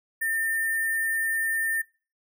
sine tone with sample-and-hold, 1805 Hz, A6, 44 cents sharp, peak -24 dBFS, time 0.21-1.82 s, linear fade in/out 10 ms, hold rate 11025 Hz, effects noise-tail reverb RT60 0.4 s tail -25 dB re dry

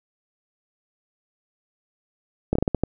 slowing click train, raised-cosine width 2 ms, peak -7 dBFS, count 7, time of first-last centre 2.53-2.836 s, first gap 24 ms, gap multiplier 1.3, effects none

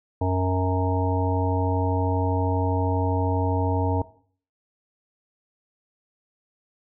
harmonic tone, 92.5 Hz, F#2, in tune, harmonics 1 / 3 / 5 / 7 / 9 / 10, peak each -23 / -28 / -29 / -32 / -32 / -32 dBFS, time 0.21-4.02 s, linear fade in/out 5 ms, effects noise-tail reverb RT60 0.5 s tail -17 dB re dry

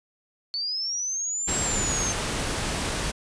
sine linear two-way sweep, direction up then down, 4435 to 7630 to 6290 Hz, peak -26 dBFS, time 0.54-2.12 s, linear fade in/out 0 ms, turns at 1.57 s
pink noise, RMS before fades -28 dBFS, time 1.47-3.12 s, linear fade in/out 20 ms
effects resampled to 22050 Hz

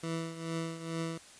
20% pulse tone with tremolo, 164.4 Hz, E3, 4 cents flat, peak -27 dBFS, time 0.03-1.18 s, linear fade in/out 5 ms, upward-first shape triangle, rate 2.3 Hz, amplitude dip 75%, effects white hiss -54 dBFS RMS until 1.39 s + resampled to 22050 Hz

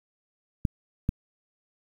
clicks, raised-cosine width 5 ms, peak -11 dBFS, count 2, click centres 0.652 / 1.091 s, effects 8-bit

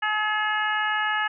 harmonic tone with a mistuned harmonic, 426.7 Hz, G#4, 47 cents sharp, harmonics 2 / 3 / 4 / 5 / 6 / 7, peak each -28 / -29 / -25 / -35 / -39 / -33 dBFS, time 0.02-1.28 s, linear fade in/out 10 ms, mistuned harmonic 7, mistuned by -54 cents, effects none

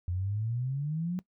sine exponential sweep, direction up, 86.5 to 185 Hz, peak -29 dBFS, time 0.08-1.19 s, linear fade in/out 0 ms, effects noise-tail reverb RT60 0.1 s tail -20 dB re dry

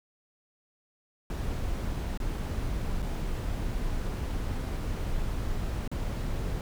brown noise with dropouts, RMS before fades -31 dBFS, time 1.3-6.61 s, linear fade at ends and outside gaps 1 ms, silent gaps 2.175-2.201 / 3.021-3.026 / 5.877-5.915 s, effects none

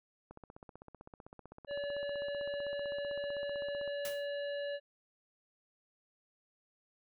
click train, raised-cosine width 1 ms, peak -36 dBFS, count 57, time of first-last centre 0.31-3.877 s, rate 15.7 Hz
harmonic tone, 572 Hz, D5, 46 cents flat, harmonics 1 / 3 / 5 / 7, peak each -36 / -46 / -50 / -53 dBFS, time 1.67-4.8 s, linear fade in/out 50 ms
white noise with exponential decay, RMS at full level -40 dBFS, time 4.05-4.27 s, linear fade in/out 1 ms, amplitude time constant 47 ms
effects none

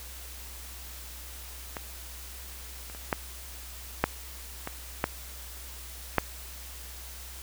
clicks, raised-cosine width 0.5 ms, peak -19 / -29 / -28 / -10 / -6 / -18 / -9 / -6 dBFS, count 8, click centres 1.768 / 2.899 / 2.949 / 3.128 / 4.04 / 4.674 / 5.041 / 6.183 s, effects added 62 Hz sine -44 dBFS peak until 7.42 s + white hiss -45 dBFS RMS until 7.42 s

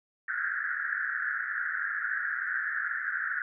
white band-pass noise, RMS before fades -32 dBFS, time 0.28-3.42 s, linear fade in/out 2 ms, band 1400 to 1800 Hz, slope 96 dB/octave, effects none

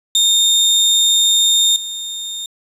30% pulse tone with level steps, 3653 Hz, A#7, 36 cents flat, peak -8 / -21 dBFS, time 0.15-2.46 s, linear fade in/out 2 ms, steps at 1.76 s, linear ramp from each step 2 ms, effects resampled to 32000 Hz + 8-bit

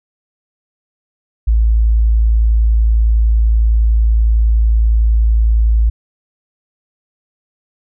sine tone, 55.4 Hz, A1, 13 cents sharp, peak -8 dBFS, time 1.47-5.9 s, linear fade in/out 10 ms, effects none

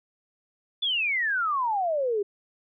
sine exponential sweep, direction down, 3520 to 392 Hz, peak -23 dBFS, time 0.82-2.23 s, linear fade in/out 10 ms, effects none

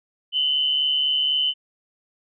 sine tone pair together, 2890 / 3034 Hz, F#7 / F#7, -41 / +43 cents, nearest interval minor second, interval 84 cents, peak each -27 / -19 dBFS, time 0.32-1.54 s, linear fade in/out 50 ms, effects none

